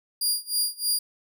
20% pulse tone with tremolo, 4817 Hz, D8, 43 cents sharp, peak -15 dBFS, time 0.21-0.99 s, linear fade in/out 5 ms, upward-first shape sine, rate 3.2 Hz, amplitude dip 95%, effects none

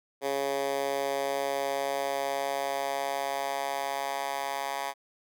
10% pulse tone with high-pass filter sweep, 138.59 Hz, C#3, in tune, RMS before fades -31 dBFS, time 0.21-4.94 s, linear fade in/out 50 ms, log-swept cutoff 450 to 900 Hz, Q 1.9, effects none

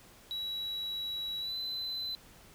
sine tone with pitch glide, 3900 to 4031 Hz, B7 to B7, -23 to +35 cents, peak -32 dBFS, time 0.31-2.15 s, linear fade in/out 0 ms, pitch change +58 cents, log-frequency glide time 1.4-1.57 s, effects tanh soft clip ceiling -33 dBFS + pink hiss -57 dBFS RMS until 2.54 s

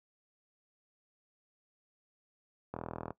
click train, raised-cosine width 1 ms, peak -24 dBFS, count 16, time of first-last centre 2.74-3.106 s, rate 41 Hz, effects noise-tail reverb RT60 0.1 s tail -18 dB re dry + high-pass 80 Hz 12 dB/octave

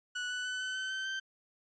30% pulse tone with pitch steps, 1476 / 1488.8 / 1501.8 / 1514.9 / 1528.1 / 1541.3 / 1554.8 Hz, F#6 / F#6 / F#6 / F#6 / G6 / G6 / G6, -5 / +10 / +25 / +40 / -45 / -30 / -15 cents, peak -32 dBFS, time 0.15-1.2 s, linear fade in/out 10 ms, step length 150 ms, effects resampled to 16000 Hz

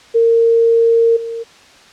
sine tone with level steps, 460 Hz, A#4, 23 cents flat, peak -8 / -21 dBFS, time 0.14-1.44 s, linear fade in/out 20 ms, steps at 1.16 s, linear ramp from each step 10 ms, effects white hiss -43 dBFS RMS until 1.92 s + low-pass 5000 Hz 12 dB/octave

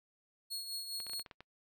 sawtooth tone with tremolo, 4323 Hz, C#8, 44 cents flat, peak -34 dBFS, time 0.5-1.23 s, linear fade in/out 20 ms, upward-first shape triangle, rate 4.9 Hz, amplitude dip 60%
clicks, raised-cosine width 0.3 ms, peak -33 dBFS, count 8, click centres 1.002 / 1.067 / 1.097 / 1.134 / 1.196 / 1.262 / 1.312 / 1.406 s
effects noise-tail reverb RT60 0.1 s tail -26 dB re dry

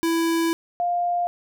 square / sine tone pair in turn, 331.3 / 702 Hz, E4 / F5, +9 / +9 cents, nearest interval octave + minor second, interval 1300 cents, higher second, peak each -20 dBFS, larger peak neither, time 0.03-0.53 / 0.8-1.27 s, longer first, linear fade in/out 0 ms, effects none

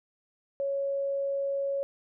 sine tone, 554.4 Hz, C#5, in tune, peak -27 dBFS, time 0.6-1.83 s, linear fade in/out 0 ms, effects none

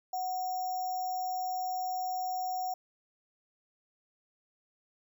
sine tone with sample-and-hold, 740 Hz, F#5, in tune, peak -31 dBFS, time 0.13-2.74 s, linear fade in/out 5 ms, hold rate 6300 Hz, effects none

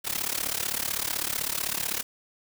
white noise with amplitude modulation, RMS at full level -26 dBFS, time 0.04-2.03 s, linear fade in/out 20 ms, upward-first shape sine, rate 35.8 Hz, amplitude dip 90%, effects none

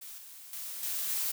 blue noise with level steps, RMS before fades -45 / -49 / -40 / -34 / -32 dBFS, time 0.01-1.32 s, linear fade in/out 10 ms, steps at 0.18 / 0.53 / 0.83 / 1.09 s, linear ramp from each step 2 ms, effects none

